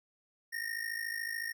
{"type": "ring-modulated tone", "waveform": "square", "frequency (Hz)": 1846, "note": "A#6", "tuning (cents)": -17, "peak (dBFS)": -33, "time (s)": [0.52, 1.53], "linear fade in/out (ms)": 20, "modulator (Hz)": 26.9, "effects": []}